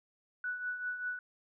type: tone with tremolo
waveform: sine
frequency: 1480 Hz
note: F#6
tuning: in tune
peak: -32 dBFS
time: 0.44-1.19 s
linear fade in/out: 2 ms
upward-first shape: triangle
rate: 5.1 Hz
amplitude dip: 65%
effects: none